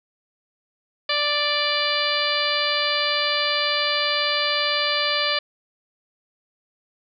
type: harmonic tone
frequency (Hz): 587.3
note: D5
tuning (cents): 0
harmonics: 1 / 2 / 3 / 4 / 5 / 6 / 7 / 8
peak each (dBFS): -28 / -28 / -28 / -28 / -28 / -28 / -28 / -28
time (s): 1.09-5.39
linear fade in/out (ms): 5
effects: none